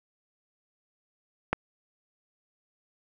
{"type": "click", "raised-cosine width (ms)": 0.5, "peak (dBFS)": -9, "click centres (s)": 1.53, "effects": []}